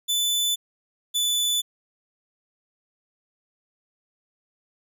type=tone pair in turn; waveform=sawtooth; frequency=3500 / 3485 Hz; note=A7 / A7; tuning=-10 / -17 cents; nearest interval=unison; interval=7 cents; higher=first; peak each=-18 dBFS; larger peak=neither; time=0.08-0.56 / 1.14-1.62 s; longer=neither; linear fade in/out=20 ms; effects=none